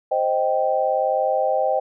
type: chord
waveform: sine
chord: C minor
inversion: none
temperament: equal with one note detuned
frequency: 523.3 / 622.3 / 781.3 Hz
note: C5 / Eb5 / G5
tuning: 0 / 0 / -6 cents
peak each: -22 dBFS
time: 0.11-1.8 s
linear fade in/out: 10 ms
effects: none